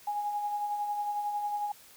sine tone with tremolo, 827 Hz, G#5, 8 cents flat, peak -28 dBFS, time 0.07-1.72 s, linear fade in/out 5 ms, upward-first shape sine, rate 11 Hz, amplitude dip 40%, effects white hiss -55 dBFS RMS until 1.96 s

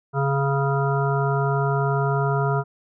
harmonic tone, 138.59 Hz, C#3, in tune, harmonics 1 / 3 / 5 / 7 / 9 / 10, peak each -21 / -26 / -28 / -29 / -31 / -31 dBFS, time 0.13-2.64 s, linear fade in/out 50 ms, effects none

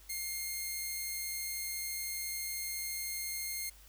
5% pulse tone, 2126 Hz, C7, 27 cents sharp, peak -26 dBFS, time 0.09-3.7 s, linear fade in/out 10 ms, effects added 50 Hz sine -57 dBFS peak until 3.88 s + white hiss -60 dBFS RMS until 3.88 s

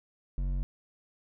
sine tone with hard clipping, 46.25 Hz, F#1, in tune, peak -30 dBFS, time 0.38-0.63 s, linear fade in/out 0 ms, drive 9 dB, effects none

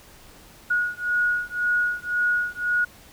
sine beating tone pair, 1450 / 1451.9 Hz, F#6 / F#6, -35 / -33 cents, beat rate 1.9 Hz, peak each -24 dBFS, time 0.7-2.85 s, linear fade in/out 10 ms, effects pink hiss -49 dBFS RMS until 3.12 s

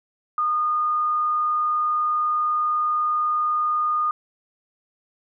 sine tone, 1224 Hz, D#6, 29 cents flat, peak -19 dBFS, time 0.38-4.11 s, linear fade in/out 2 ms, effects none

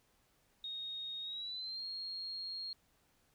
sine tone with pitch glide, 3729 to 4259 Hz, A#7 to C8, 0 to +30 cents, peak -40 dBFS, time 0.64-2.73 s, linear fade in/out 2 ms, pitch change +230 cents, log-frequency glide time 1.22-1.85 s, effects pink hiss -73 dBFS RMS until 3.34 s

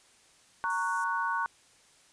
sine chord, F# major, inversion first, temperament just, 925 / 1110 / 1480 Hz, A#5 / C#6 / F#6, -14 / +2 / 0 cents, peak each -32 dBFS, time 0.64-1.46 s, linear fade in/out 0 ms
white high-pass noise, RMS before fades -46 dBFS, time 0.7-1.04 s, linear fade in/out 0 ms, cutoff 5500 Hz, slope 96 dB/octave
effects white hiss -61 dBFS RMS until 2.12 s + resampled to 22050 Hz

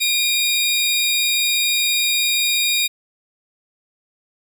sawtooth tone pair together, 2407 / 3755 Hz, D7 / A#7, +42 / +12 cents, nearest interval minor sixth, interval 770 cents, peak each -16 dBFS, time 0-2.88 s, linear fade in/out 20 ms, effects none

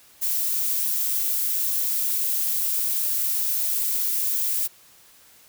violet noise, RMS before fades -24 dBFS, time 0.21-4.68 s, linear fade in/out 20 ms, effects white hiss -53 dBFS RMS until 5.48 s

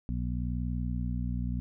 harmonic tone, 60.7 Hz, B1, 29 cents flat, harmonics 1 / 2 / 3 / 4, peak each -32 / -35 / -37 / -38 dBFS, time 0.09-1.6 s, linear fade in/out 0 ms, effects none

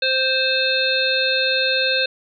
harmonic tone, 523.3 Hz, C5, in tune, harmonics 1 / 3 / 5 / 7 / 8, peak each -23 / -23 / -23 / -23 / -23 dBFS, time 0.02-2.06 s, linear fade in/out 5 ms, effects none

